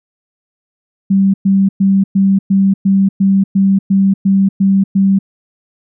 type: tone bursts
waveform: sine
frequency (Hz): 194.6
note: G3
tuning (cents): -12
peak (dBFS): -7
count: 12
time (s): 1.1-5.19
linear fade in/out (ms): 10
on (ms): 240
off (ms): 110
effects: none